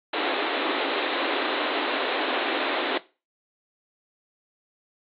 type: band-pass noise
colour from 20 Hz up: pink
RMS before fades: -27 dBFS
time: 0.13-2.98 s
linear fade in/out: 5 ms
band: 270 to 4000 Hz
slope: 96 dB/octave
effects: noise-tail reverb RT60 0.3 s tail -18 dB re dry + AAC 32 kbps